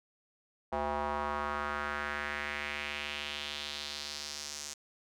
square tone with band-pass filter sweep, 73.42 Hz, D2, in tune, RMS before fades -37 dBFS, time 0.72-4.74 s, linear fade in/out 10 ms, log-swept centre 790 to 6500 Hz, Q 2.4, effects none

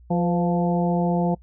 harmonic tone with a mistuned harmonic, 174.8 Hz, F3, 2 cents sharp, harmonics 1 / 2 / 3 / 4 / 5, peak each -20 / -28 / -28 / -28 / -31 dBFS, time 0.1-1.35 s, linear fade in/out 10 ms, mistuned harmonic 3, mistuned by -47 cents, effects noise-tail reverb RT60 0.1 s tail -25 dB re dry + added 60 Hz sine -46 dBFS peak until 1.42 s

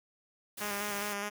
white noise, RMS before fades -42 dBFS, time 0.57-1.14 s, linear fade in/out 10 ms
5% pulse tone with vibrato, 204.7 Hz, G#3, 25 cents flat, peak -23 dBFS, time 0.6-1.3 s, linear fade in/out 20 ms, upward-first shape square, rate 4.8 Hz, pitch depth 23 cents each way
effects none

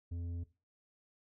sine tone with tanh clipping, 86 Hz, F2, 26 cents flat, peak -39 dBFS, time 0.11-0.44 s, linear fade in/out 10 ms, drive 8 dB, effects noise-tail reverb RT60 0.3 s tail -17 dB re dry

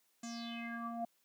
square tone with low-pass filter sweep, 233.1 Hz, A#3, in tune, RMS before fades -42 dBFS, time 0.23-1.05 s, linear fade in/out 5 ms, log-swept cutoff 7200 to 670 Hz, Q 7, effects white hiss -75 dBFS RMS until 1.24 s + high-pass 150 Hz 12 dB/octave

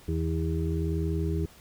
harmonic tone, 81.1 Hz, E2, 28 cents flat, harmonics 1 / 2 / 4 / 5, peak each -28 / -31 / -34 / -35 dBFS, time 0.08-1.46 s, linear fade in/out 5 ms, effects pink hiss -54 dBFS RMS until 1.6 s

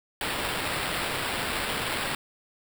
white noise with sample-and-hold, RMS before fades -30 dBFS, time 0.21-2.15 s, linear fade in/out 2 ms, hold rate 6300 Hz, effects none

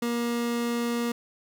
30% pulse tone, 236.8 Hz, A#3, 27 cents sharp, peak -23 dBFS, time 0.02-1.12 s, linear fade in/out 5 ms, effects none

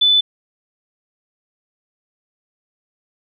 sine tone, 3498 Hz, A7, 11 cents flat, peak -10 dBFS, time 0.01-0.21 s, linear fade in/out 10 ms, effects none

